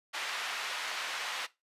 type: band-pass noise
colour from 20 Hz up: white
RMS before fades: -37 dBFS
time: 0.13-1.47 s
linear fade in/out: 20 ms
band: 860 to 3000 Hz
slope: 12 dB/octave
effects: noise-tail reverb RT60 0.2 s tail -17 dB re dry + resampled to 32000 Hz